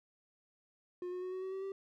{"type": "tone with pitch steps", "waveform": "triangle", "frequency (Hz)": [358.1, 363.1, 368.2, 373.3, 378.5, 383.8, 389.2], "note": ["F4", "F#4", "F#4", "F#4", "F#4", "G4", "G4"], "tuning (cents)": [43, -33, -8, 15, 39, -37, -12], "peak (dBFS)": -36, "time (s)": [1.02, 1.72], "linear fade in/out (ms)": 2, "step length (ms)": 100, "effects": []}